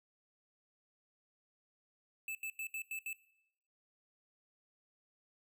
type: tone bursts at uneven times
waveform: square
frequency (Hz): 2627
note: E7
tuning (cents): -7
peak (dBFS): -39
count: 6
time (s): 2.28-2.35 / 2.43-2.5 / 2.59-2.67 / 2.74-2.82 / 2.91-2.99 / 3.06-3.13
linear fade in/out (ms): 2
effects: noise-tail reverb RT60 0.8 s tail -19 dB re dry